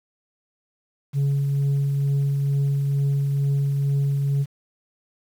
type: tone with tremolo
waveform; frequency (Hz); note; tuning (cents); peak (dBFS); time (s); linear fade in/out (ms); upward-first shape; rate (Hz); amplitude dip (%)
sine; 140; C#3; +18; -15; 1.13-4.46; 50; triangle; 2.2; 35
effects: tanh soft clip ceiling -17 dBFS + 8-bit